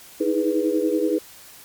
sine chord, E major seventh, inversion third, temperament equal with one note detuned, 311.1 / 321.7 / 415.3 / 493.9 Hz, D#4 / E4 / G#4 / B4, 0 / -42 / 0 / 0 cents, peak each -24 dBFS, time 0.2-1.19 s, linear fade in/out 10 ms, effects white hiss -45 dBFS RMS until 1.64 s + MP3 96 kbps

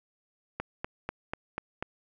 click train, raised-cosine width 0.5 ms, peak -17 dBFS, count 6, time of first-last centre 0.6-1.825 s, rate 4.08 Hz, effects none

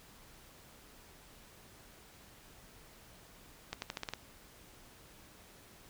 accelerating click train, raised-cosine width 0.2 ms, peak -20 dBFS, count 7, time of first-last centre 3.73-4.136 s, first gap 91 ms, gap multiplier 0.88, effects pink hiss -58 dBFS RMS until 5.89 s

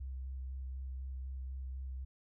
sine tone with vibrato, 65.41 Hz, C2, in tune, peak -39 dBFS, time 0-2.05 s, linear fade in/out 10 ms, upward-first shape square, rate 4 Hz, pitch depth 14 cents each way, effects none

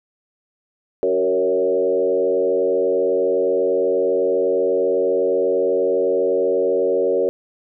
sine tone with frequency modulation, 464.6 Hz, A#4, 6 cents flat, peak -15 dBFS, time 1.03-7.29 s, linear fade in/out 0 ms, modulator 88.1 Hz, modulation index 1.3, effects none

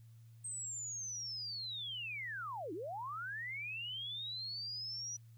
sine linear two-way sweep, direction down then up, 8370 to 293.7 to 5890 Hz, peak -40 dBFS, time 0.44-5.17 s, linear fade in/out 10 ms, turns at 2.73 s, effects added 114 Hz sine -55 dBFS peak until 5.37 s + white hiss -75 dBFS RMS until 5.37 s

